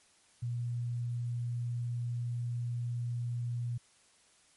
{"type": "tone", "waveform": "sine", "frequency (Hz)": 120, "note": "B2", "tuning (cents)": -49, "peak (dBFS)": -32, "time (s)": [0.42, 3.78], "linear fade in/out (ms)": 10, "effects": ["white hiss -65 dBFS RMS until 4.56 s", "MP3 48 kbps"]}